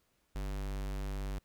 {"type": "tone", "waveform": "square", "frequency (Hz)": 49, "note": "G1", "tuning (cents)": 0, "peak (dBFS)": -36, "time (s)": [0.35, 1.39], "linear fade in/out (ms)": 10, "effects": ["pink hiss -75 dBFS RMS until 1.44 s"]}